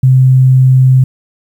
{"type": "tone", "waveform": "sine", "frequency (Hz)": 130, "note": "C3", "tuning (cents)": -11, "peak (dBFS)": -3, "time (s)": [0.03, 1.04], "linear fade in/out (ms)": 5, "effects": ["7-bit"]}